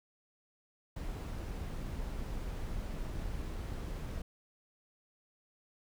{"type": "noise", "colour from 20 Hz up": "brown", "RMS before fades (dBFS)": -39, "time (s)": [0.96, 4.22], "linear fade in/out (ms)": 5, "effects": []}